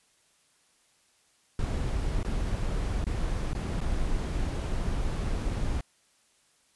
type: noise with dropouts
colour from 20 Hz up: brown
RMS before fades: -29 dBFS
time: 1.59-5.81 s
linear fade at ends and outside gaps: 2 ms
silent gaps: 2.231-2.247 / 3.042-3.067 / 3.533-3.549 / 3.806-3.812 s
effects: white hiss -66 dBFS RMS until 6.75 s + resampled to 24000 Hz